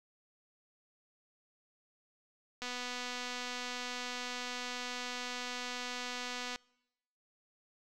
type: click train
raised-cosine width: 0.2 ms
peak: -23 dBFS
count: 974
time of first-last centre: 2.62-6.559 s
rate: 247 Hz
effects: noise-tail reverb RT60 0.9 s tail -26 dB re dry